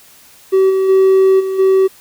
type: tone with level steps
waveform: triangle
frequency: 382.1 Hz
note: G4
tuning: 44 cents flat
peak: -5 / -9 / -4 / -14 / -5 dBFS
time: 0.52-1.88 s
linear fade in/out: 20 ms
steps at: 0.69 / 0.88 / 1.39 / 1.58 s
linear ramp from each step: 20 ms
effects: tanh soft clip ceiling 0 dBFS + white hiss -44 dBFS RMS until 2 s